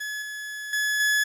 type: tone with level steps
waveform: 40% pulse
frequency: 1703 Hz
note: G#6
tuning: 43 cents sharp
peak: -29 / -32 / -22 / -19 dBFS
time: 0-1.24 s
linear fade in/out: 10 ms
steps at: 0.22 / 0.73 / 1 s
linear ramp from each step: 2 ms
effects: resampled to 32000 Hz + 9-bit